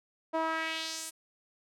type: tone with band-pass filter sweep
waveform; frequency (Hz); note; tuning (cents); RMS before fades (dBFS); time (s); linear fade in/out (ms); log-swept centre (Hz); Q
sawtooth; 322.1; E4; -40; -34; 0.33-1.11; 20; 730 to 10000; 1.9
effects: none